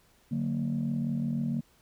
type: chord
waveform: sine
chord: D augmented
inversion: none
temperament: equal with one note detuned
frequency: 146.83 / 185 / 231.1 Hz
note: D3 / F#3 / A#3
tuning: 0 / 0 / -15 cents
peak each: -31 / -34 / -29 dBFS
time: 0.31-1.61 s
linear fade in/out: 10 ms
effects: tanh soft clip ceiling -22 dBFS + pink hiss -64 dBFS RMS until 1.81 s